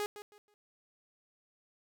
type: tone with echo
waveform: sawtooth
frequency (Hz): 414.8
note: G#4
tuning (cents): -2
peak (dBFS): -29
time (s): 0-0.06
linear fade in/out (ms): 0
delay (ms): 160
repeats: 3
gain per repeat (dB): -12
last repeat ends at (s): 0.54
effects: none